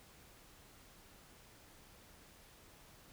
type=silence; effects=pink hiss -61 dBFS RMS until 3.12 s